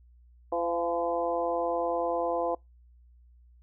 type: harmonic tone with a mistuned harmonic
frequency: 170 Hz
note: F3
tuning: 46 cents flat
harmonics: 2 / 3 / 4 / 5 / 6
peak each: -35 / -30 / -31 / -36 / -36 dBFS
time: 0.52-2.55 s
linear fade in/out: 5 ms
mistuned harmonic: 4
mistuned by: +24 cents
effects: noise-tail reverb RT60 0.2 s tail -26 dB re dry + added 60 Hz sine -54 dBFS peak until 3.62 s